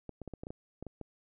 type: clicks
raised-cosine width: 2 ms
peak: -28 dBFS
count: 10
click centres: 0.093 / 0.217 / 0.277 / 0.337 / 0.435 / 0.469 / 0.505 / 0.826 / 0.867 / 1.013 s
effects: none